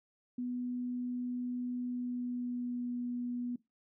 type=tone with pitch glide; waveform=sine; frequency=246.9 to 243.9 Hz; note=B3 to B3; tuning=0 to -21 cents; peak=-34 dBFS; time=0.38-3.56 s; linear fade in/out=5 ms; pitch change=-21 cents; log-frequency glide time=1.83-2.92 s; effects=noise-tail reverb RT60 0.2 s tail -19 dB re dry